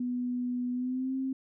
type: tone with pitch glide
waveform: sine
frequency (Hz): 246.9 to 264.6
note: B3 to C4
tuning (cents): 0 to +20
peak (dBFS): -29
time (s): 0-1.33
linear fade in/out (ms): 5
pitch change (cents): +120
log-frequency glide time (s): 0.72-1.15
effects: none